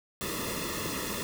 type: noise with comb filter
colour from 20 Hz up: pink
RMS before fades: -34 dBFS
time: 0.21-1.23 s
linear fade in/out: 0 ms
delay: 1.3 ms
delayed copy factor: -0.9
effects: none